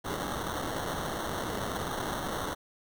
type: noise with sample-and-hold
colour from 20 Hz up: white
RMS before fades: -34 dBFS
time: 0.04-2.55 s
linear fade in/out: 20 ms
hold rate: 2450 Hz
effects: none